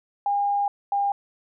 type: tone pair in turn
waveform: sine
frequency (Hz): 810 / 803.9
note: G#5 / G5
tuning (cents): -43 / +43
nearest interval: unison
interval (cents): 14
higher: first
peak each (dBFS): -20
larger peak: neither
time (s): 0.26-0.68 / 0.92-1.12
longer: first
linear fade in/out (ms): 2
effects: none